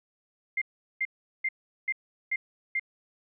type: tone bursts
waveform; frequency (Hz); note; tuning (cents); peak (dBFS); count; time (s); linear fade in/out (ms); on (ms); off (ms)
sine; 2100; C7; +6; -25; 6; 0.57-2.796; 5; 46; 390
effects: none